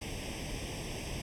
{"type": "noise with comb filter", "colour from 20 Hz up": "pink", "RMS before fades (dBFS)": -39, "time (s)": [0.01, 1.22], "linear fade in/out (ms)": 10, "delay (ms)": 0.36, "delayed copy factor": 0.85, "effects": ["low-pass 9000 Hz 12 dB/octave"]}